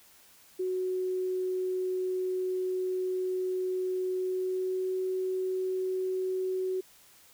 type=tone with pitch glide; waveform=sine; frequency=370 to 373.4 Hz; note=F#4 to F#4; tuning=0 to +16 cents; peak=-28 dBFS; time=0.59-6.81 s; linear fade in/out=10 ms; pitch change=+16 cents; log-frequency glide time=4.14-4.96 s; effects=white hiss -58 dBFS RMS until 7.33 s